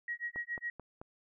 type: tone with tremolo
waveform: sine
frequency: 1900 Hz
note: A#6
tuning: 33 cents sharp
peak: -33 dBFS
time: 0.08-0.7 s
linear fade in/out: 2 ms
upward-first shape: sine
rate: 7.2 Hz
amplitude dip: 100%
type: click train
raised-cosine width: 1 ms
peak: -31 dBFS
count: 4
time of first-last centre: 0.36-1.015 s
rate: 4.58 Hz
effects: none